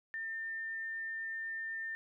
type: tone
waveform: sine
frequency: 1802 Hz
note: A6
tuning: 41 cents sharp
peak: -37 dBFS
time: 0.14-1.95 s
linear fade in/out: 0 ms
effects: none